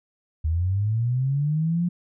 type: linear sweep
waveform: sine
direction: up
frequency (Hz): 75.8 to 177.8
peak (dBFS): -20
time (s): 0.44-1.89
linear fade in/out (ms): 10
effects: none